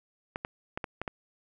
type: clicks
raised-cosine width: 0.5 ms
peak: -18 dBFS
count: 6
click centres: 0.359 / 0.449 / 0.775 / 0.842 / 1.016 / 1.078 s
effects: none